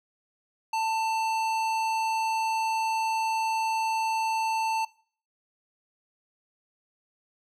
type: tone with tanh clipping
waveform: sine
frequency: 890 Hz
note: A5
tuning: 20 cents sharp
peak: -27 dBFS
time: 0.73-4.85 s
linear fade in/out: 5 ms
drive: 17 dB
effects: noise-tail reverb RT60 0.5 s tail -22 dB re dry